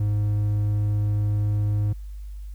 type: tone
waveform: triangle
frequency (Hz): 103.83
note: G#2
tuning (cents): 0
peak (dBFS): -18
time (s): 0-1.93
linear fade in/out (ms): 5
effects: added 50 Hz sine -33 dBFS peak until 2.54 s + white hiss -62 dBFS RMS until 2.54 s